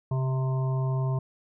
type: harmonic tone with a mistuned harmonic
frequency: 130.81 Hz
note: C3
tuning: in tune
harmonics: 1 / 3 / 5 / 7 / 8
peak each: -24 / -38 / -39 / -42 / -42 dBFS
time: 0.11-1.19 s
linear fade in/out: 5 ms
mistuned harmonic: 1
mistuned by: +21 cents
effects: none